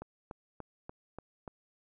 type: click train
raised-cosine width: 1 ms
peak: -28 dBFS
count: 6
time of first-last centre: 0.02-1.478 s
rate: 3.43 Hz
effects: none